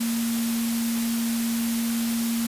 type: tone in noise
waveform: sine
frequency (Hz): 231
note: A#3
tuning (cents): -16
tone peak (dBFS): -23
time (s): 0-2.47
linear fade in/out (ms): 10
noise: white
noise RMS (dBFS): -32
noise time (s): 0-2.47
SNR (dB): +6
effects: resampled to 32000 Hz